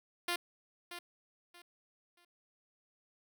5% pulse tone with echo, 349.2 Hz, F4, in tune, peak -21 dBFS, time 0.28-0.36 s, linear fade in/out 5 ms, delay 630 ms, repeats 3, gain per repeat -11 dB, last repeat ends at 2.25 s, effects none

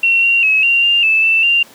sine tone with pitch steps, 2727 / 2756 / 2571 / 2765 / 2796 / 2628 / 2660 / 2781 Hz, F7 / F7 / E7 / F7 / F7 / E7 / E7 / F7, -42 / -24 / -44 / -18 / +1 / -6 / +15 / -8 cents, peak -9 dBFS, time 0.03-1.63 s, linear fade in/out 5 ms, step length 200 ms, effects pink hiss -42 dBFS RMS until 1.74 s + high-pass 200 Hz 12 dB/octave

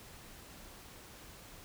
silence, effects pink hiss -53 dBFS RMS until 1.64 s

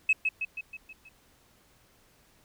sine tone with echo, 2578 Hz, E7, 39 cents flat, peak -18 dBFS, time 0.09-0.13 s, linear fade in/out 5 ms, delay 160 ms, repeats 6, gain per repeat -5 dB, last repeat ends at 1.09 s, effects tanh soft clip ceiling -15 dBFS + pink hiss -63 dBFS RMS until 2.44 s

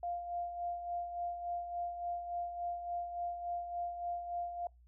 sine tone with tremolo, 698.5 Hz, F5, in tune, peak -34 dBFS, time 0.03-4.67 s, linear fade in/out 2 ms, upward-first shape sine, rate 3.5 Hz, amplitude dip 55%, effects noise-tail reverb RT60 0.2 s tail -26 dB re dry + added 60 Hz sine -59 dBFS peak until 4.87 s

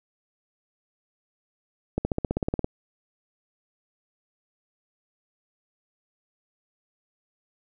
accelerating click train, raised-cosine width 2 ms, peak -11 dBFS, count 12, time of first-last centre 1.98-2.644 s, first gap 70 ms, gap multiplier 0.97, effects none

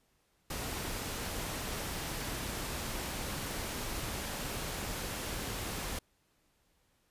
pink noise, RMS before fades -38 dBFS, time 0.5-5.99 s, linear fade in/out 5 ms, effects pink hiss -73 dBFS RMS until 7.1 s + resampled to 32000 Hz

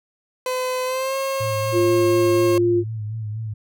30% pulse tone with pitch glide, 509 to 539.3 Hz, C5 to C#5, -48 to -48 cents, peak -19 dBFS, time 0.46-2.58 s, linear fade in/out 2 ms, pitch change +100 cents, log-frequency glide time 0.85-1.16 s
sine tone with vibrato, 108.7 Hz, A2, 21 cents flat, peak -25 dBFS, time 1.4-3.54 s, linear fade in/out 10 ms, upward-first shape sine, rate 4.1 Hz, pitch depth 56 cents each way
sine tone, 349.2 Hz, F4, in tune, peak -15 dBFS, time 1.72-2.84 s, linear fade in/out 50 ms
effects none

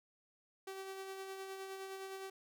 sawtooth tone with tremolo, 385 Hz, G4, 31 cents flat, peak -39 dBFS, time 0.67-2.3 s, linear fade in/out 5 ms, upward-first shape sine, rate 9.7 Hz, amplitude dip 35%, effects none

